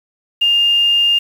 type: tone with quantisation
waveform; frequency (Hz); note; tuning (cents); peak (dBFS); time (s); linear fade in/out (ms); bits
sine; 2813; F7; +12; -10; 0.41-1.19; 10; 6
effects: none